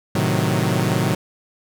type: chord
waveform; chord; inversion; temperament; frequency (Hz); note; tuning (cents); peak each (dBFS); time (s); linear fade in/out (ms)
sawtooth; A diminished seventh; none; equal; 110 / 130.81 / 155.56 / 185; A2 / C3 / Eb3 / Gb3; 0 / 0 / 0 / 0; -19; 0.15-1.15; 5
effects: none